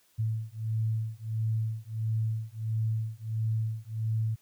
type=beating tone pair; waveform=sine; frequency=110.1 / 111.6 Hz; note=A2 / A2; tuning=+2 / +25 cents; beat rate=1.5 Hz; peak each=-31 / -31 dBFS; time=0.18-4.36 s; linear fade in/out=20 ms; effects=white hiss -66 dBFS RMS until 4.41 s